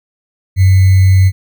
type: tone with sample-and-hold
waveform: sine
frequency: 94.6 Hz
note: F#2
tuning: 39 cents sharp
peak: -4 dBFS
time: 0.56-1.32 s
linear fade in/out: 50 ms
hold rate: 2100 Hz
effects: none